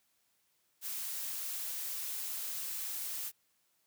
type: noise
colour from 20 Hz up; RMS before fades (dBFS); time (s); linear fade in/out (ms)
blue; -39; 0.81-3.32; 50
effects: white hiss -75 dBFS RMS until 3.86 s + high-pass 60 Hz 12 dB/octave